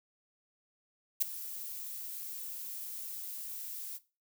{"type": "noise with ADSR envelope", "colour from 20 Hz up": "violet", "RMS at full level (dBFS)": -25, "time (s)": [1.2, 3.99], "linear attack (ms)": 20, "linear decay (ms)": 6, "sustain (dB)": -17, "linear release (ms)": 34, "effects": ["noise-tail reverb RT60 0.3 s tail -17 dB re dry"]}